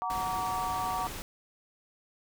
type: chord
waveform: sine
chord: Gb augmented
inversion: none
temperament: equal with one note detuned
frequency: 740 / 932.3 / 1150.5 Hz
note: Gb5 / Bb5 / D6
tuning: 0 / 0 / -36 cents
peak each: -34 dBFS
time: 0.02-1.07 s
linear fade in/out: 0 ms
type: noise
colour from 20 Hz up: pink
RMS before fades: -40 dBFS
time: 0.1-1.22 s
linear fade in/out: 0 ms
effects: none